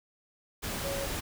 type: tone in noise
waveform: sine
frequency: 554.4 Hz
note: C#5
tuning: in tune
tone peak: -34 dBFS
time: 0.83-1.07 s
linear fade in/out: 20 ms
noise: pink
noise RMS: -35 dBFS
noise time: 0.62-1.21 s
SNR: -2 dB
effects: none